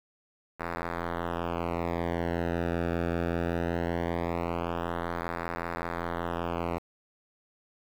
sawtooth tone with flanger, 85.2 Hz, F2, 42 cents flat, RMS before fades -31 dBFS, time 0.59-6.79 s, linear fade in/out 20 ms, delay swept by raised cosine 0.32 to 0.98 ms, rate 0.2 Hz, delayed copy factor -1, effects low-pass 2000 Hz 12 dB/octave + 8-bit

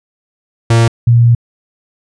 45% pulse / sine tone pair in turn, 115.3 / 118.27 Hz, A#2 / A#2, -19 / +25 cents, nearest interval unison, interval 44 cents, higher second, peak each -6 / -4 dBFS, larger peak second, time 0.7-0.88 / 1.07-1.35 s, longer second, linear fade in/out 5 ms, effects resampled to 22050 Hz

